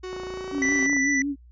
45% pulse tone with pitch glide, 370 to 383 Hz, F#4 to G4, 0 to -40 cents, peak -32 dBFS, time 0.03-0.87 s, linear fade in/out 10 ms, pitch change +60 cents, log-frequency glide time 0.25-0.73 s
click train, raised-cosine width 1 ms, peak -24 dBFS, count 25, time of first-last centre 0.13-0.966 s, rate 28.7 Hz
sine tone with vibrato, 277.2 Hz, C#4, in tune, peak -24 dBFS, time 0.51-1.36 s, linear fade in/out 50 ms, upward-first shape sine, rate 5.5 Hz, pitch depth 64 cents each way
square tone, 1975.5 Hz, B6, in tune, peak -22 dBFS, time 0.62-1.22 s, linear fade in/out 2 ms
effects added 60 Hz sine -47 dBFS peak until 1.51 s + resampled to 16000 Hz

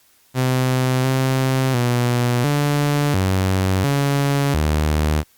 sawtooth tone with pitch steps, 128.5 / 131.6 / 121.9 / 145.3 / 94.6 / 140.8 / 76.3 Hz, C3 / C3 / B2 / D3 / F#2 / C#3 / D#2, -31 / +10 / -22 / -18 / +39 / +27 / -33 cents, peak -12 dBFS, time 0.34-5.24 s, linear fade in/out 50 ms, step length 700 ms, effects white hiss -56 dBFS RMS until 5.37 s + Opus 48 kbps

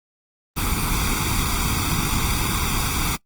pink noise with comb filter, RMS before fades -22 dBFS, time 0.56-3.17 s, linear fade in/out 20 ms, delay 0.85 ms, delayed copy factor +0.9, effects noise-tail reverb RT60 0.1 s tail -21 dB re dry + Opus 24 kbps

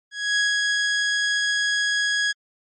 sawtooth tone with ADSR envelope, 1663 Hz, G#6, 2 cents sharp, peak -14 dBFS, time 0.11-2.33 s, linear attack 260 ms, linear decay 170 ms, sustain -2 dB, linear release 23 ms, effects MP3 32 kbps

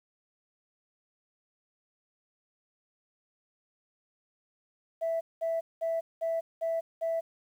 sine tone bursts, 659.3 Hz, E5, in tune, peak -26 dBFS, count 6, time 5.01-7.21 s, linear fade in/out 20 ms, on 200 ms, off 200 ms, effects tanh soft clip ceiling -24 dBFS + 10-bit

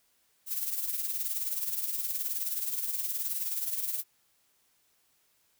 violet noise with tremolo, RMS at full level -30 dBFS, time 0.46-4.04 s, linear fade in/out 50 ms, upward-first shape triangle, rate 19 Hz, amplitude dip 65%, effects white hiss -70 dBFS RMS until 5.59 s

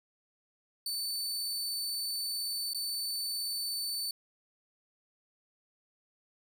sawtooth tone with dropouts, 4519 Hz, C#8, 33 cents sharp, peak -30 dBFS, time 0.86-4.11 s, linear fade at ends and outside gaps 2 ms, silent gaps 2.734-2.746 s, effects none

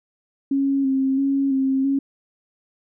sine tone with vibrato, 271 Hz, C#4, 39 cents flat, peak -17 dBFS, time 0.51-1.99 s, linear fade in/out 5 ms, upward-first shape square, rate 1.5 Hz, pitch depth 25 cents each way, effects none

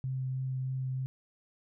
sine tone with vibrato, 130.7 Hz, C3, 1 cent flat, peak -31 dBFS, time 0.04-1.06 s, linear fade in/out 0 ms, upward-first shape triangle, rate 3.2 Hz, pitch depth 11 cents each way, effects none

